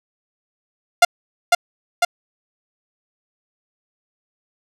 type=tone with echo; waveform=sawtooth; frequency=698.5 Hz; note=F5; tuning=in tune; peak=-3 dBFS; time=1.02-1.05 s; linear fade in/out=5 ms; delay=500 ms; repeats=2; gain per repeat=-3 dB; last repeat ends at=2.05 s; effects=low-pass 11000 Hz 12 dB/octave